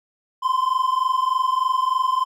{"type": "tone pair together", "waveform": "triangle", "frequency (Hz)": [1023.2, 1046.5], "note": ["C6", "C6"], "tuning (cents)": [-39, 0], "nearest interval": "unison", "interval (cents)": 39, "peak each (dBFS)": -19, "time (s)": [0.42, 2.25], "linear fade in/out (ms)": 20, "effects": []}